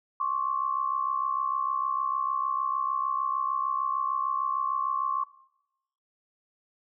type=tone pair together; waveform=sine; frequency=1068 / 1134.6 Hz; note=C6 / C#6; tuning=+35 / +40 cents; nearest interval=minor second; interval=105 cents; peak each=-28 dBFS; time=0.2-5.24 s; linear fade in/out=5 ms; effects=noise-tail reverb RT60 0.8 s tail -19 dB re dry